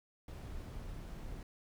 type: noise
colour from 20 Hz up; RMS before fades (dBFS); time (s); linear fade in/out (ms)
brown; -45; 0.28-1.43; 2
effects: none